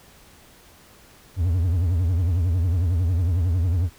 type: tone with vibrato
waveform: triangle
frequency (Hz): 87.31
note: F2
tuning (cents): 0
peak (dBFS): -16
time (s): 1.36-3.9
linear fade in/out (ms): 50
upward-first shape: triangle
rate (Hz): 11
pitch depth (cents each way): 190
effects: pink hiss -51 dBFS RMS until 3.98 s